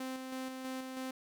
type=tone with tremolo; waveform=sawtooth; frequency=260.3 Hz; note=C4; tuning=9 cents flat; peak=-34 dBFS; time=0-1.11 s; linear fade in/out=5 ms; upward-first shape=square; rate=3.1 Hz; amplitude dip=35%; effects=none